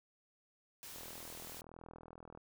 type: noise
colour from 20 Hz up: white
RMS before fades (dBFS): -50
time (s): 0.83-1.61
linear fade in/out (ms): 0
type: click train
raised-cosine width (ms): 1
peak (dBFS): -38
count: 59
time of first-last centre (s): 0.96-2.375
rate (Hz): 41
effects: none